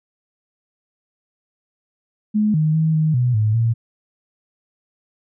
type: tone with pitch steps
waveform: sine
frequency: 212 / 155.2 / 159 / 156.3 / 123.8 / 107.7 / 115.1 Hz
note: G#3 / D#3 / D#3 / D#3 / B2 / A2 / A#2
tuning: +36 / -4 / +38 / +8 / +5 / -37 / -22 cents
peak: -14 dBFS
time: 2.34-3.74 s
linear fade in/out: 20 ms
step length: 200 ms
effects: none